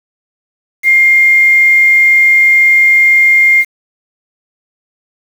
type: tone with quantisation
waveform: sine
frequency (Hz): 2117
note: C7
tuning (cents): +20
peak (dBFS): -4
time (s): 0.83-3.65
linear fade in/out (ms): 50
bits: 5
effects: none